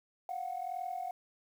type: tone pair together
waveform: sine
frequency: 705.1 / 747 Hz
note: F5 / F#5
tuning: +16 / +16 cents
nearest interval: minor second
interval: 100 cents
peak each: -38 / -37 dBFS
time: 0.29-1.11 s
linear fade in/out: 2 ms
effects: tanh soft clip ceiling -30 dBFS + 10-bit